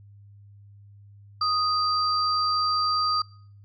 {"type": "tone pair together", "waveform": "sine", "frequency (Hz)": [1244, 4697], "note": ["D#6", "D8"], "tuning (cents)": [-1, -1], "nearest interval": "octave + major seventh", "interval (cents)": 2300, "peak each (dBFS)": [-23, -26], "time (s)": [1.41, 3.22], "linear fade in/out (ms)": 5, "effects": ["noise-tail reverb RT60 0.6 s tail -24 dB re dry", "added 101 Hz sine -47 dBFS peak until 3.64 s"]}